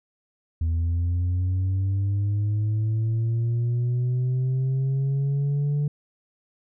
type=linear sweep; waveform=sine; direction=up; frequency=81.1 to 146.83 Hz; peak=-18 dBFS; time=0.61-5.88 s; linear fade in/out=5 ms; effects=tanh soft clip ceiling -20 dBFS

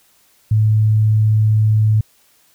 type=tone; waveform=sine; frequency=108.1 Hz; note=A2; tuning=30 cents flat; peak=-10 dBFS; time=0.51-2.01 s; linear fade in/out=5 ms; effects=white hiss -55 dBFS RMS until 2.54 s

